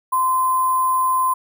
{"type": "tone with sample-and-hold", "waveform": "sine", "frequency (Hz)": 1034, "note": "C6", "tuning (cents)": -21, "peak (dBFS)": -15, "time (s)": [0.12, 1.34], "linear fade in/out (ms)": 10, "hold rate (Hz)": 11025, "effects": []}